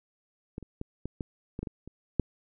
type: clicks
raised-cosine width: 3 ms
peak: -23 / -30 / -22 / -21 / -20 / -22 / -21 / -23 / -30 / -10 dBFS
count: 10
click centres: 0.581 / 0.627 / 0.814 / 1.056 / 1.208 / 1.591 / 1.63 / 1.672 / 1.876 / 2.197 s
effects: none